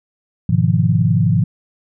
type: chord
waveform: sine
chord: F half-diminished seventh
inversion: first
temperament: equal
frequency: 103.83 / 123.47 / 155.56 / 174.61 Hz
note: Ab2 / Cb3 / Eb3 / F3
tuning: 0 / 0 / 0 / 0 cents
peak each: -17 dBFS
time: 0.49-1.44 s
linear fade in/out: 5 ms
effects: none